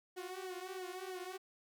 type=tone with flanger; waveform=sawtooth; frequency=370 Hz; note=F#4; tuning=in tune; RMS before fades=-45 dBFS; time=0.16-1.38 s; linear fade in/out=20 ms; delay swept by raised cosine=0.76 to 6.16 ms; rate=3.1 Hz; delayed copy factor=-0.85; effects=none